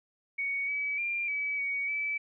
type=tone with pitch steps; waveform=sine; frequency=2234 / 2284 / 2387 / 2287 / 2247 / 2305 Hz; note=C#7 / D7 / D7 / D7 / C#7 / D7; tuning=+13 / -49 / +28 / -47 / +23 / -33 cents; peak=-29 dBFS; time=0.38-2.18 s; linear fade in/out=10 ms; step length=300 ms; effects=none